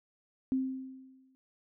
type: tone with exponential decay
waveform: sine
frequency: 262.3 Hz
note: C4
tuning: 4 cents sharp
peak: -25 dBFS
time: 0.52-1.35 s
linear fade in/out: 0 ms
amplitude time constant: 180 ms
effects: none